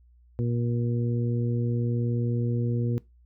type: harmonic tone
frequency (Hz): 119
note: A#2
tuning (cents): +36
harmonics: 1 / 2 / 3 / 4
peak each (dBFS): -25 / -31 / -35 / -37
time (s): 0.39-2.98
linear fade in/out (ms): 0
effects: noise-tail reverb RT60 0.2 s tail -20 dB re dry + added 60 Hz sine -54 dBFS peak until 3.25 s